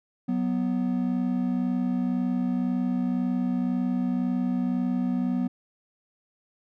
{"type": "tone pair together", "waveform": "triangle", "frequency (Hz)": [184.97, 246.9], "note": ["F#3", "B3"], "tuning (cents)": [0, 0], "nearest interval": "perfect fourth", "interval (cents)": 500, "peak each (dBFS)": [-26, -23], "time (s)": [0.28, 5.48], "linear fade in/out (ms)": 10, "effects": []}